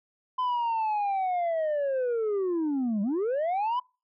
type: linear two-way sweep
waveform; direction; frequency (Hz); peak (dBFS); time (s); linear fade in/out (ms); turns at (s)
sine; down then up; 1020 to 194 to 1020; -22; 0.38-3.8; 10; 3.02
effects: noise-tail reverb RT60 0.3 s tail -25 dB re dry + tanh soft clip ceiling -24 dBFS